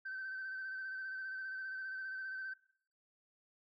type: tone with vibrato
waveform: sine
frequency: 1542 Hz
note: G6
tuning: 29 cents flat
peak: -39 dBFS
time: 0.05-2.54 s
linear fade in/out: 10 ms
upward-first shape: square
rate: 15 Hz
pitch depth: 20 cents each way
effects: noise-tail reverb RT60 0.7 s tail -24 dB re dry + tanh soft clip ceiling -37 dBFS